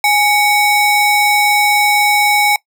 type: ring-modulated tone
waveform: square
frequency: 1534 Hz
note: G6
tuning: 38 cents flat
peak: -7 dBFS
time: 0.04-2.56 s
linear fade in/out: 2 ms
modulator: 704 Hz
effects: noise-tail reverb RT60 0.1 s tail -21 dB re dry